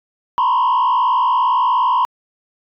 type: tone with frequency modulation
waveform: sine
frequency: 1000 Hz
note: B5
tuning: 21 cents sharp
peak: -10 dBFS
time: 0.38-2.05 s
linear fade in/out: 0 ms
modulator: 58.6 Hz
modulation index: 1.2
effects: tanh soft clip ceiling -11 dBFS